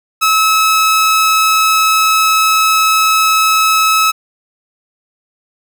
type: tone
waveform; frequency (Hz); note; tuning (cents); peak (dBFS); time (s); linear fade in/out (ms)
sawtooth; 1294; E6; -32; -5; 0.21-4.12; 20
effects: none